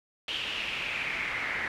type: noise with band-pass filter sweep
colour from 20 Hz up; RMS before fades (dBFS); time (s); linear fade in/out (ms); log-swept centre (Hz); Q
brown; -33; 0.28-1.68; 2; 3100 to 1900; 5.5
effects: none